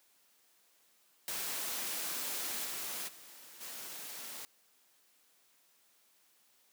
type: noise with level steps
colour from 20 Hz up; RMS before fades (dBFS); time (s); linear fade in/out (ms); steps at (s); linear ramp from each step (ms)
white; -38 / -40 / -54 / -45; 1.28-4.45; 0; 2.64 / 3.07 / 3.6; 20
effects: white hiss -69 dBFS RMS until 6.72 s + high-pass 200 Hz 12 dB/octave